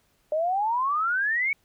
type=exponential sweep; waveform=sine; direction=up; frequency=598 to 2269 Hz; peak=-22 dBFS; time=0.32-1.53 s; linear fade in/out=2 ms; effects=pink hiss -67 dBFS RMS until 1.64 s